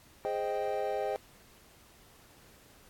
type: chord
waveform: triangle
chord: Ab major seventh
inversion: none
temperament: equal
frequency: 415.3 / 523.3 / 622.3 / 784 Hz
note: Ab4 / C5 / Eb5 / G5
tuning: 0 / 0 / 0 / 0 cents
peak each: -34 dBFS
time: 0.25-1.16 s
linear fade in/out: 0 ms
effects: pink hiss -59 dBFS RMS until 2.89 s + AAC 64 kbps